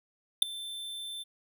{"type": "tone with ADSR envelope", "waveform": "square", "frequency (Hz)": 3547, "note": "A7", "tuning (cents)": 13, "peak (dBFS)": -14, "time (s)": [0.42, 1.24], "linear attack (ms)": 4, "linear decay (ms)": 5, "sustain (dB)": -24, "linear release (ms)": 22, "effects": []}